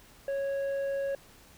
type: tone with tanh clipping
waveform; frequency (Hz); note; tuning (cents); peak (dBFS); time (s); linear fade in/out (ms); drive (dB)
triangle; 552; C#5; -7; -30; 0.28-1.15; 2; 10
effects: pink hiss -56 dBFS RMS until 1.57 s